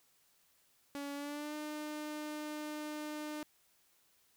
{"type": "tone with pitch glide", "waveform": "sawtooth", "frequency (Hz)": [283.3, 301.9], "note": ["C#4", "D4"], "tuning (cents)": [38, 48], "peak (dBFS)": -36, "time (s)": [0.95, 3.43], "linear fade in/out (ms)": 0, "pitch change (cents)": 110, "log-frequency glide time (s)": [1.14, 1.54], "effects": ["white hiss -71 dBFS RMS until 4.36 s"]}